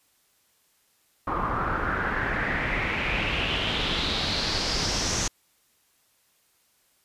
pink noise with low-pass filter sweep, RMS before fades -27 dBFS, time 1.27-5.28 s, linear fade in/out 5 ms, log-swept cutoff 1100 to 6400 Hz, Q 4.4, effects white hiss -66 dBFS RMS until 7.04 s + resampled to 32000 Hz

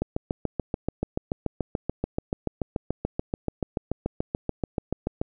click train, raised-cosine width 2 ms, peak -12 dBFS, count 37, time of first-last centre 0.02-5.215 s, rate 6.93 Hz, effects none

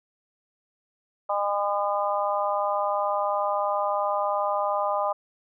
harmonic tone, 202.9 Hz, G#3, 40 cents flat, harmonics 3 / 4 / 5 / 6, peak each -27 / -28 / -29 / -30 dBFS, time 1.29-5.13 s, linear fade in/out 10 ms, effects none

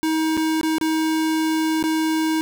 square tone with dropouts, 317.2 Hz, D#4, 33 cents sharp, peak -19 dBFS, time 0.03-2.41 s, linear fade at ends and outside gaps 0 ms, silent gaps 0.369-0.375 / 0.612-0.632 / 0.783-0.812 / 1.827-1.839 s, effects none

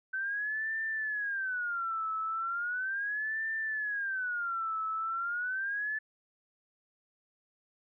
sine tone with vibrato, 1525 Hz, G6, 48 cents flat, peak -31 dBFS, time 0.13-5.99 s, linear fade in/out 10 ms, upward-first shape sine, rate 0.37 Hz, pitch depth 270 cents each way, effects none

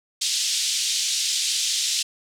pink band-pass noise, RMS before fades -24 dBFS, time 0.21-2.03 s, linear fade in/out 10 ms, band 3300 to 8100 Hz, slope 24 dB/octave, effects none

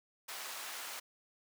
pink high-pass noise, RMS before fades -44 dBFS, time 0.28-1 s, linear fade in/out 10 ms, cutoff 910 Hz, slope 12 dB/octave, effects none

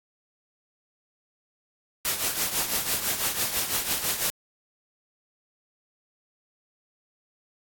white noise with tremolo, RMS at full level -24 dBFS, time 2.05-4.3 s, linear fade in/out 0 ms, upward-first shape triangle, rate 6 Hz, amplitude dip 70%, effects AAC 64 kbps

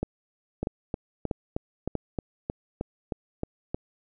two click trains, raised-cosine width 2 ms, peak -14 / -15 dBFS, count 4 / 11, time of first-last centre 0.03-1.953 / 0.63-3.745 s, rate 1.56 / 3.21 Hz, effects none

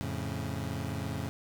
25% pulse chord, F augmented, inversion none, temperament equal, 87.31 / 110 / 138.59 Hz, F2 / A2 / C#3, 0 / 0 / 0 cents, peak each -34 dBFS, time 0.01-1.29 s, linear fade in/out 0 ms, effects none

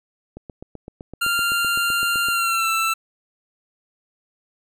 click train, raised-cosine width 2 ms, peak -22 dBFS, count 16, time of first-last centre 0.37-2.286 s, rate 7.83 Hz
25% pulse tone with pitch glide, 1392 to 1331.4 Hz, F6 to E6, -6 to +17 cents, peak -15 dBFS, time 1.21-2.94 s, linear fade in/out 10 ms, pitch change -77 cents, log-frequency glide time 2.29-2.7 s
effects none

